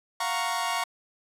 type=chord; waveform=sawtooth; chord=Gb major seventh; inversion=third; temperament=equal; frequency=698.5 / 740 / 932.3 / 1108.7 Hz; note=F5 / Gb5 / Bb5 / Db6; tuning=0 / 0 / 0 / 0 cents; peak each=-29 / -32 / -27 / -27 dBFS; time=0.2-0.84 s; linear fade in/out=5 ms; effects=low-pass 12000 Hz 12 dB/octave